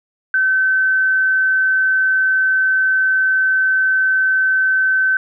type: tone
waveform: sine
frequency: 1533 Hz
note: G6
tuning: 39 cents flat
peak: -12 dBFS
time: 0.34-5.17 s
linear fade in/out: 2 ms
effects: none